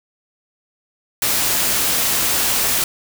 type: noise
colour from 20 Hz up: white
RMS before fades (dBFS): -18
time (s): 1.22-2.84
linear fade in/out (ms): 2
effects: none